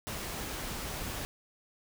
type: noise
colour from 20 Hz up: pink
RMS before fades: -38 dBFS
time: 0.07-1.25 s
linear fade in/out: 0 ms
effects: none